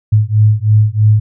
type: beating tone pair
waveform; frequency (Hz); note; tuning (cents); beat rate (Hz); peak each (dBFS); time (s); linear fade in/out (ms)
sine; 105.5 / 108.6; G#2 / A2; +28 / -22; 3.1; -10; 0.12-1.2; 10
effects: none